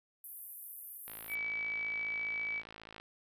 white high-pass noise, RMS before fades -43 dBFS, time 0.24-1.35 s, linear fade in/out 2 ms, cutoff 11000 Hz, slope 48 dB/octave
click train, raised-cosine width 0.3 ms, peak -32 dBFS, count 106, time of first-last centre 1.08-3 s, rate 54.7 Hz
sine tone, 2290 Hz, D7, 44 cents flat, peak -34 dBFS, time 1.28-2.63 s, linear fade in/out 50 ms
effects resampled to 32000 Hz

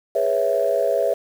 sine chord, C# minor seventh, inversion second, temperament equal, 415.3 / 493.9 / 554.4 / 659.3 Hz, G#4 / B4 / C#5 / E5, 0 / 0 / 0 / 0 cents, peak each -25 / -23 / -21 / -21 dBFS, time 0.15-1.14 s, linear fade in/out 5 ms, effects tanh soft clip ceiling -8 dBFS + 7-bit

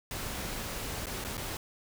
pink noise with dropouts, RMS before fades -37 dBFS, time 0.11-1.57 s, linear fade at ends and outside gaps 1 ms, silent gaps 1.058-1.068 / 1.241-1.248 / 1.37-1.378 s, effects none

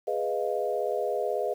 sine chord, F half-diminished seventh, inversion first, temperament equal, 415.3 / 493.9 / 622.3 / 698.5 Hz, Ab4 / Cb5 / Eb5 / F5, 0 / 0 / 0 / 0 cents, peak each -31 / -31 / -31 / -33 dBFS, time 0.07-1.54 s, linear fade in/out 10 ms, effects 9-bit

